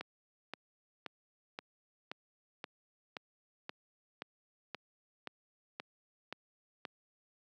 click train, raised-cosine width 0.3 ms, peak -24 dBFS, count 14, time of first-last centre 0.01-6.852 s, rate 1.9 Hz, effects high-pass 200 Hz 12 dB/octave

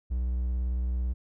triangle tone with vibrato, 61.74 Hz, B1, in tune, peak -24 dBFS, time 0.1-1.14 s, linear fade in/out 20 ms, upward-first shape square, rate 18 Hz, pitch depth 33 cents each way, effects none

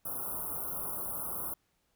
white band-stop noise, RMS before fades -37 dBFS, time 0.05-1.54 s, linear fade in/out 5 ms, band 1400 to 9800 Hz, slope 96 dB/octave, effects pink hiss -75 dBFS RMS until 1.95 s

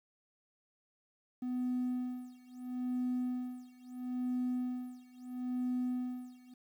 triangle tone with tremolo, 250 Hz, B3, 21 cents sharp, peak -28 dBFS, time 1.42-6.54 s, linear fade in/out 5 ms, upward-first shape sine, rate 0.75 Hz, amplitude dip 95%, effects tanh soft clip ceiling -27 dBFS + 11-bit

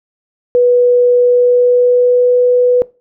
sine tone with pitch glide, 490 to 494 Hz, B4 to B4, -14 to 0 cents, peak -6 dBFS, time 0.55-2.82 s, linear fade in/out 0 ms, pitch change +14 cents, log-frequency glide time 1.16-2.37 s, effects noise-tail reverb RT60 0.3 s tail -21 dB re dry

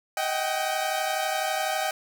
sawtooth tone cluster, 628 / 755 / 787 Hz, D#5 / F#5 / G5, +16 / +35 / +7 cents, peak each -26 dBFS, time 0.17-1.91 s, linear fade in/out 2 ms, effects none

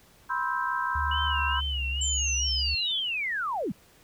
sine chord, C major seventh, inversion third, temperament just, 981.1 / 1046.5 / 1308.1 / 1569.8 Hz, B5 / C6 / E6 / G6, -12 / 0 / -14 / +2 cents, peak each -31 / -31 / -34 / -31 dBFS, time 0.29-1.61 s, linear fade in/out 20 ms
sine tone with pitch glide, 74.5 to 67.92 Hz, D2 to C#2, +25 to -35 cents, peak -29 dBFS, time 0.95-2.75 s, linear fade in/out 5 ms, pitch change -160 cents, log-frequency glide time 1.32-1.73 s
sine tone with vibrato, 2900 Hz, F#7, 35 cents flat, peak -30 dBFS, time 1.11-3 s, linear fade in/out 5 ms, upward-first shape sine, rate 2.3 Hz, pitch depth 110 cents each way
sine linear sweep, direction down, 7459 to 140.6 Hz, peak -27 dBFS, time 2.01-3.72 s, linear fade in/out 5 ms
effects pink hiss -58 dBFS RMS until 4.03 s

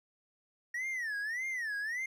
triangle tone with vibrato, 1864.7 Hz, A#6, in tune, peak -32 dBFS, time 0.74-2.06 s, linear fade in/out 5 ms, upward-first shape sine, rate 1.7 Hz, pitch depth 220 cents each way, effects none

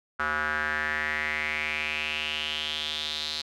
square tone with band-pass filter sweep, 76.4 Hz, D#2, 31 cents flat, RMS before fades -30 dBFS, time 0.19-3.42 s, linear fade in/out 10 ms, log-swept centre 1400 to 4100 Hz, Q 5.4, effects none

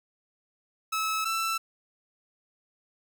sawtooth tone pair in turn, 1298 / 1330.6 Hz, E6 / E6, -27 / +16 cents, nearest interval unison, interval 43 cents, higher second, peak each -23 dBFS, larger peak neither, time 0.92-1.25 / 1.25-1.58 s, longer neither, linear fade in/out 10 ms, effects none

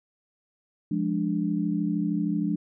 sine chord, D diminished, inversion first, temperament equal, 174.61 / 207.7 / 293.7 Hz, F3 / Ab3 / D4, 0 / 0 / 0 cents, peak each -28 dBFS, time 0.91-2.56 s, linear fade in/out 5 ms, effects none

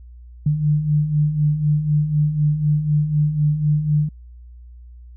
sine beating tone pair, 146.83 / 150.83 Hz, D3 / D3, 0 / +47 cents, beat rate 4 Hz, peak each -23 / -16 dBFS, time 0.46-4.09 s, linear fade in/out 5 ms, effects added 60 Hz sine -38 dBFS peak until 5.16 s

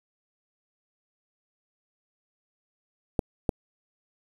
clicks, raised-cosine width 2 ms, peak -9 dBFS, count 2, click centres 3.192 / 3.492 s, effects 7-bit

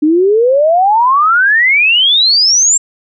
sine exponential sweep, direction up, 293.7 to 7560 Hz, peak -6 dBFS, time 0.02-2.78 s, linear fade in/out 10 ms, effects none

